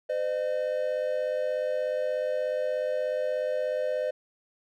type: tone pair together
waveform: triangle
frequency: 511 / 607.7 Hz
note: C5 / D#5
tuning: -41 / -41 cents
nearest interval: minor third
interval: 300 cents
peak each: -27 dBFS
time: 0.09-4.11 s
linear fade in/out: 10 ms
effects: none